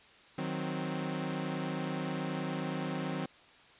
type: chord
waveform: sawtooth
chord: C diminished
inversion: first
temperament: equal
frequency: 155.56 / 185 / 261.6 Hz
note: Eb3 / Gb3 / C4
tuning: 0 / 0 / 0 cents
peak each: -34 dBFS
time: 0.38-3.26 s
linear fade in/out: 5 ms
effects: white hiss -58 dBFS RMS until 3.79 s + resampled to 8000 Hz